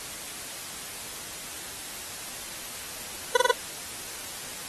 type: tone bursts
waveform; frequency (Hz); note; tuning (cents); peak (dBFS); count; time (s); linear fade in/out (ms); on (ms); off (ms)
20% pulse; 493.9; B4; 0; -12; 4; 3.35-3.514; 5; 20; 28
effects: white hiss -38 dBFS RMS until 4.68 s + AAC 32 kbps